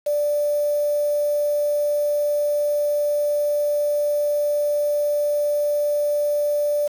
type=tone with quantisation; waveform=sine; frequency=587.3 Hz; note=D5; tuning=in tune; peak=-18 dBFS; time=0.06-6.88 s; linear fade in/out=10 ms; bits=6; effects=none